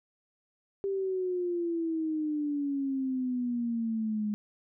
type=exponential sweep; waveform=sine; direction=down; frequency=396.3 to 207.7 Hz; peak=-28 dBFS; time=0.84-4.34 s; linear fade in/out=0 ms; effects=none